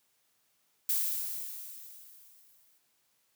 violet noise with exponential decay, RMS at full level -28 dBFS, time 0.89-2.78 s, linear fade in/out 1 ms, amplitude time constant 410 ms, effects white hiss -73 dBFS RMS until 3.35 s + high-pass 80 Hz 12 dB/octave

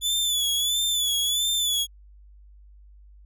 sawtooth tone with vibrato, 3453 Hz, A7, 33 cents flat, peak -19 dBFS, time 0.01-1.87 s, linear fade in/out 50 ms, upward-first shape sine, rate 1.5 Hz, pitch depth 65 cents each way, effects added 50 Hz sine -47 dBFS peak until 3.25 s

